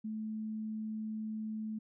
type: tone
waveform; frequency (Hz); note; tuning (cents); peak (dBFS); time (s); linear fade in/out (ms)
sine; 217.3; A3; -21; -36; 0.04-1.79; 10
effects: none